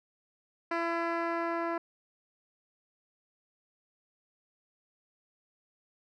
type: tone with low-pass filter sweep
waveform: 10% pulse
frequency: 336.3 Hz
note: E4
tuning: 35 cents sharp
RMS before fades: -32 dBFS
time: 0.71-1.78 s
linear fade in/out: 5 ms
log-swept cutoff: 2500 to 1300 Hz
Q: 0.71
effects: none